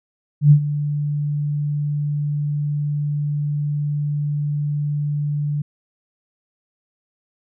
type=tone with ADSR envelope; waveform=sine; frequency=146.83 Hz; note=D3; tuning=in tune; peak=-5 dBFS; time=0.41-5.62 s; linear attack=100 ms; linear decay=84 ms; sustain=-14 dB; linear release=6 ms; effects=none